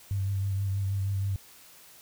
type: tone with vibrato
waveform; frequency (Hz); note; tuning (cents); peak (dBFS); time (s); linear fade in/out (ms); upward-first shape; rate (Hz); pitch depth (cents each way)
sine; 98; G2; 0; -26; 0.11-1.36; 0; triangle; 6.3; 34
effects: white hiss -53 dBFS RMS until 2.01 s